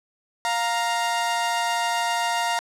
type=tone pair together; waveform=sawtooth; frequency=701.1 / 932.3 Hz; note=F5 / A#5; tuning=+7 / 0 cents; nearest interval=perfect fourth; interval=493 cents; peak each=-22 / -20 dBFS; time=0.45-2.59 s; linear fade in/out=0 ms; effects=low-pass 10000 Hz 12 dB/octave